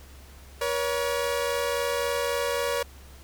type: tone pair together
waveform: sawtooth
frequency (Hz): 479.3 / 563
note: A#4 / C#5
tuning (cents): +48 / +27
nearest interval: minor third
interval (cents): 279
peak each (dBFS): -24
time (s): 0.61-2.83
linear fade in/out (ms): 5
effects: added 68 Hz sine -46 dBFS peak until 3.23 s + pink hiss -52 dBFS RMS until 3.23 s